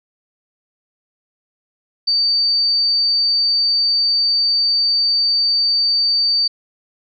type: tone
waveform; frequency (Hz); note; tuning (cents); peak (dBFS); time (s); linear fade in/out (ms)
sine; 4605; D8; -35; -13; 2.07-6.48; 10
effects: none